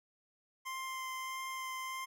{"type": "tone with vibrato", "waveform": "25% pulse", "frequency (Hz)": 1046.5, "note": "C6", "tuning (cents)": 0, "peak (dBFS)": -35, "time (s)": [0.65, 2.06], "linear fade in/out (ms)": 20, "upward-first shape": "sine", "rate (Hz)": 1.6, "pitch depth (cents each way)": 10, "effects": []}